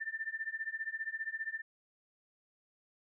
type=tone with tremolo; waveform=sine; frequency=1785 Hz; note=A6; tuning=24 cents sharp; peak=-32 dBFS; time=0-1.62 s; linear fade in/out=20 ms; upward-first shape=triangle; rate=15 Hz; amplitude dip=100%; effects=none